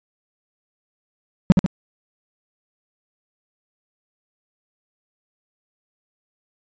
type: tone with echo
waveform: triangle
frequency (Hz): 185.3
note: F#3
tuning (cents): +3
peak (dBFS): -3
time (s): 1.5-1.52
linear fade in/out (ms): 0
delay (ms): 71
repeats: 2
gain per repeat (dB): -5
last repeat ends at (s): 1.662
effects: resampled to 16000 Hz